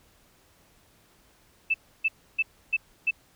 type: tone bursts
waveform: sine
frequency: 2637 Hz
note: E7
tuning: in tune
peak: -20 dBFS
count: 5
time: 1.7-3.11 s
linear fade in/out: 10 ms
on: 42 ms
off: 300 ms
effects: pink hiss -61 dBFS RMS until 3.35 s